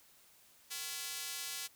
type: tone with high-pass filter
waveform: square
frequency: 154.2 Hz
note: D#3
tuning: 15 cents flat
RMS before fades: -42 dBFS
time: 0.7-1.68 s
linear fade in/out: 20 ms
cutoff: 3500 Hz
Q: 0.56
effects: white hiss -64 dBFS RMS until 1.75 s